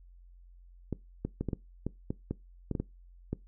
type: clicks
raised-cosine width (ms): 3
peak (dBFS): -19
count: 12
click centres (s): 0.927 / 1.25 / 1.41 / 1.487 / 1.532 / 1.866 / 2.105 / 2.31 / 2.713 / 2.752 / 2.8 / 3.33
effects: noise-tail reverb RT60 0.2 s tail -21 dB re dry + added 44 Hz sine -52 dBFS peak until 3.47 s